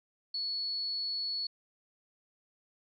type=tone; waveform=sine; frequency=4400 Hz; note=C#8; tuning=14 cents flat; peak=-32 dBFS; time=0.34-1.47 s; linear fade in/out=5 ms; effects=none